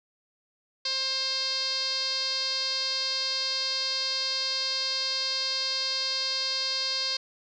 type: tone with low-pass filter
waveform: 5% pulse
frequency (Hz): 530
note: C5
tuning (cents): +22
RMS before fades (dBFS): -29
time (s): 0.85-7.17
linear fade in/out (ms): 5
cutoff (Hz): 4600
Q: 8.3
effects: none